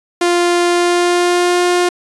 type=tone with pitch glide; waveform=sawtooth; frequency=349.2 to 354.9 Hz; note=F4 to F4; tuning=0 to +28 cents; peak=-7 dBFS; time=0.21-1.89 s; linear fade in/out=5 ms; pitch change=+28 cents; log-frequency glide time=0.69-1.62 s; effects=resampled to 24000 Hz